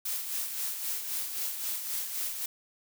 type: noise with tremolo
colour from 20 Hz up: blue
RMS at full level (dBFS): -32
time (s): 0.05-2.46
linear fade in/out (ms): 5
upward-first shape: sine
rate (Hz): 3.8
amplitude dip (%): 50
effects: none